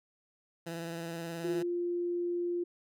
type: tone with vibrato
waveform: 15% pulse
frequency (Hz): 167.2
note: E3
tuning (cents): +25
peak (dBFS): -31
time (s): 0.66-1.63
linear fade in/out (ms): 10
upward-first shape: square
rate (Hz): 19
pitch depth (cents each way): 22
type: tone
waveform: sine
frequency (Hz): 349.2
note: F4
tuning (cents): 0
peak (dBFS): -30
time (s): 1.44-2.64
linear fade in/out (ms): 10
effects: none